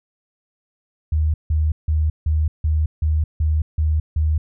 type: tone bursts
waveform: sine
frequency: 77.4 Hz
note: D#2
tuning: 9 cents flat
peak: -15 dBFS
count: 9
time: 1.12-4.38 s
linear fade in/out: 5 ms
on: 220 ms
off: 160 ms
effects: none